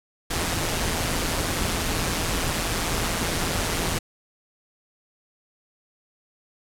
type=noise with amplitude modulation; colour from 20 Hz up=pink; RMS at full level=-23 dBFS; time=0.3-3.99 s; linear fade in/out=10 ms; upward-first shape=sine; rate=168 Hz; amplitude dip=50%; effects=low-pass 12000 Hz 12 dB/octave